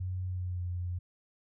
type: tone with pitch glide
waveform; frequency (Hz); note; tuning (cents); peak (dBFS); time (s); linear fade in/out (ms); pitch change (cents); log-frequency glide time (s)
sine; 92 to 88.92; F#2 to F2; -9 to +32; -32; 0-0.99; 10; -59; 0.26-0.64
effects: none